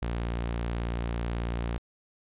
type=tone; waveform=sawtooth; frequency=58.27 Hz; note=A#1; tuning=in tune; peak=-25 dBFS; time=0.02-1.78 s; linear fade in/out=5 ms; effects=resampled to 8000 Hz